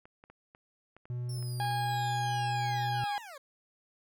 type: clicks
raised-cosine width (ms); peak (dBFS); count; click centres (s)
0.5; -38; 9; 0.055 / 0.239 / 0.3 / 0.549 / 0.966 / 1.055 / 1.427 / 1.648 / 1.712
type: tone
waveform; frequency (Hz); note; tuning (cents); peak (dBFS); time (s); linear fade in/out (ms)
triangle; 122.5; B2; -14; -31; 1.1-3.04; 0
type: linear sweep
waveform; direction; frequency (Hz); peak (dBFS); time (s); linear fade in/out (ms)
20% pulse; down; 5450 to 523.3; -40; 1.29-3.38; 5
type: harmonic tone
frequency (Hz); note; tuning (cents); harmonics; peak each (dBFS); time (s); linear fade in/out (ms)
820; G#5; -22; 1 / 2 / 3 / 4 / 5 / 6; -31 / -40 / -50 / -45 / -49 / -50; 1.6-3.18; 0
effects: none